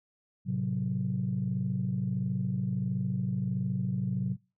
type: chord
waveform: sine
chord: F# diminished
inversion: first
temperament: equal with one note detuned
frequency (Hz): 110 / 131.49 / 185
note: A2 / C3 / F#3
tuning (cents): 0 / +9 / 0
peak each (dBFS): -34 / -31 / -30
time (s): 0.45-4.37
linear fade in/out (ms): 50
effects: noise-tail reverb RT60 0.3 s tail -25 dB re dry + tanh soft clip ceiling -20 dBFS